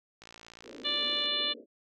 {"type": "click train", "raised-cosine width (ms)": 0.2, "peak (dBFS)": -31, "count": 60, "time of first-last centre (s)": [0.22, 1.257], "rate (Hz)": 56.9}
{"type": "band-pass noise", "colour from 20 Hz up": "pink", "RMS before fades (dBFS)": -47, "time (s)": [0.63, 1.66], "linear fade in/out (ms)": 50, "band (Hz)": [230, 570], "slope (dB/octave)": 96}
{"type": "harmonic tone", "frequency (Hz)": 587.3, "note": "D5", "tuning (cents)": 0, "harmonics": [1, 2, 3, 4, 5, 6, 7], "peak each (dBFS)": [-42, -42, -42, -42, -33, -31, -35], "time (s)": [0.84, 1.54], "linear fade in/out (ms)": 20}
{"effects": []}